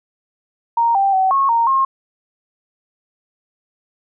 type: tone with pitch steps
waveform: sine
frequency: 931 / 786 / 759 / 1092 / 927 / 1072 Hz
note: A#5 / G5 / F#5 / C#6 / A#5 / C6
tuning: -2 / +4 / +44 / -26 / -10 / +42 cents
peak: -12 dBFS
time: 0.77-1.85 s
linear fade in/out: 5 ms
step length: 180 ms
effects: none